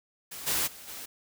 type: noise with level steps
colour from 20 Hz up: white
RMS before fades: -41 / -28 / -47 / -41 dBFS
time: 0.31-1.06 s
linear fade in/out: 10 ms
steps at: 0.46 / 0.66 / 0.87 s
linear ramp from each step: 20 ms
effects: none